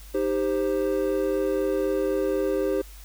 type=chord; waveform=triangle; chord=C minor; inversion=first; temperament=equal with one note detuned; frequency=311.1 / 395 / 523.3 Hz; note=Eb4 / G4 / C5; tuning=0 / +13 / 0 cents; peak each=-27 / -23 / -25 dBFS; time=0.14-2.82 s; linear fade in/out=10 ms; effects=added 50 Hz sine -42 dBFS peak until 3.04 s + white hiss -50 dBFS RMS until 3.04 s